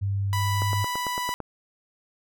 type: tone with pitch glide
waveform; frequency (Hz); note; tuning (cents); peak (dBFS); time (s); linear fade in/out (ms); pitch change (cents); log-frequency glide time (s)
sine; 99 to 100.67; G2 to G2; +18 to +47; -23; 0.01-0.85; 20; +29; 0.3-0.73
type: tone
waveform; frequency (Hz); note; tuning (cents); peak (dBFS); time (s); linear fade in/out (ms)
sawtooth; 987.8; B5; 0; -23; 0.33-1.34; 0
type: click train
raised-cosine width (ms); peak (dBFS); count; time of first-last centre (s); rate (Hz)
1; -18; 8; 0.62-1.403; 8.94
effects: none